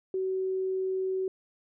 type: tone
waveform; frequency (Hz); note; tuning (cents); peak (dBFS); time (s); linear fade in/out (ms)
sine; 377.5; F#4; +35; -27; 0.14-1.28; 2
effects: none